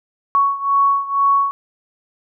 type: beating tone pair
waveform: sine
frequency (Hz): 1113 / 1115.1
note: C#6 / C#6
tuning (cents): +7 / +10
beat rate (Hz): 2.1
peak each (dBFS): -15 / -18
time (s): 0.35-1.51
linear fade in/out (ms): 0
effects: none